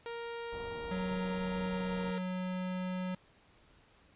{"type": "tone", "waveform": "sawtooth", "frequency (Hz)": 467.3, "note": "A#4", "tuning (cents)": 4, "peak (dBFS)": -35, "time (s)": [0.06, 2.18], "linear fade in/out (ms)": 0}
{"type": "low-pass noise", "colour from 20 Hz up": "pink", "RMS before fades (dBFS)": -48, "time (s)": [0.52, 2.11], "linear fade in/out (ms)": 5, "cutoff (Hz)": 1100, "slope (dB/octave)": 48}
{"type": "tone with pitch glide", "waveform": "square", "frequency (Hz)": [185, 183.83], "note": ["F#3", "F#3"], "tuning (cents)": [0, -11], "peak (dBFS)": -35, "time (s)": [0.91, 3.15], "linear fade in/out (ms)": 5, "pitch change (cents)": -11, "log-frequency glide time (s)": [1.67, 2.22]}
{"effects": ["pink hiss -64 dBFS RMS until 4.15 s", "resampled to 8000 Hz"]}